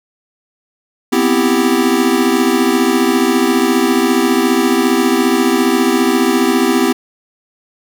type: chord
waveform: square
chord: C major seventh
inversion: third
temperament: equal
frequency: 246.9 / 261.6 / 329.6 / 392 Hz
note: B3 / C4 / E4 / G4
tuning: 0 / 0 / 0 / 0 cents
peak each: -17 dBFS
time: 1.12-6.93 s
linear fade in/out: 10 ms
effects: none